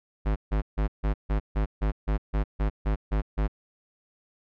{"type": "tone bursts", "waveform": "square", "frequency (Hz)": 51.91, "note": "G#1", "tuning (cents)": 0, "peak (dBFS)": -23, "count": 13, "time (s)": [0.25, 3.48], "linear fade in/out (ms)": 20, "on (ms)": 110, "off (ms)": 150, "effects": ["low-pass 2000 Hz 12 dB/octave"]}